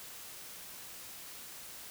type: silence
effects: white hiss -48 dBFS RMS until 1.9 s